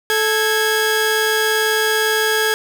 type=tone pair together; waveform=sawtooth; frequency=436.2 / 1647 Hz; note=A4 / G#6; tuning=-15 / -15 cents; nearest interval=octave + major seventh; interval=2300 cents; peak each=-14 dBFS; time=0.1-2.54 s; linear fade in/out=0 ms; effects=none